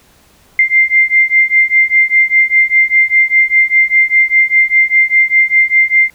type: beating tone pair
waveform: sine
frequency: 2093 / 2098 Hz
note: C7 / C7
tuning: 0 / +4 cents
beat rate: 5 Hz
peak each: -10 dBFS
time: 0.59-6.1 s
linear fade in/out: 2 ms
effects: pink hiss -48 dBFS RMS until 6.14 s